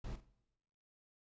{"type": "noise with echo", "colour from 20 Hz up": "brown", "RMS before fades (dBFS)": -43, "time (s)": [0.04, 0.16], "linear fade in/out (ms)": 5, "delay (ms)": 46, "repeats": 3, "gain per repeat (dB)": -12, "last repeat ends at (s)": 0.298, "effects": ["noise-tail reverb RT60 1.0 s tail -21 dB re dry", "resampled to 16000 Hz"]}